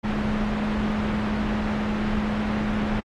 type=tone in noise; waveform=sine; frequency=212 Hz; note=G#3; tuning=36 cents sharp; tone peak=-24 dBFS; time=0.03-3.01 s; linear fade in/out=20 ms; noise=pink; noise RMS=-27 dBFS; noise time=0.03-3.01 s; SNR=0 dB; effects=low-pass 2000 Hz 12 dB/octave + AAC 48 kbps